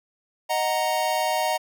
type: chord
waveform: square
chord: D# minor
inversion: none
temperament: equal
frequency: 622.3 / 740 / 932.3 Hz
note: D#5 / F#5 / A#5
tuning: 0 / 0 / 0 cents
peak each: -27 dBFS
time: 0.49-1.58 s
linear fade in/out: 20 ms
effects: none